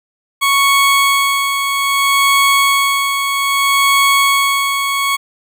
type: tone with tremolo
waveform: 20% pulse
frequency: 1108.7 Hz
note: C#6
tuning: in tune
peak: -4 dBFS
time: 0.41-5.17 s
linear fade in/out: 20 ms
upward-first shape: sine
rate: 0.62 Hz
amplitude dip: 50%
effects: none